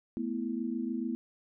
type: chord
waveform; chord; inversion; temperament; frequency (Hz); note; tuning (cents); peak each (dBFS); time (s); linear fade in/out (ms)
sine; A suspended second; none; equal; 220 / 246.9 / 329.6; A3 / B3 / E4; 0 / 0 / 0; -36 / -34 / -37; 0.17-1.15; 0
effects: none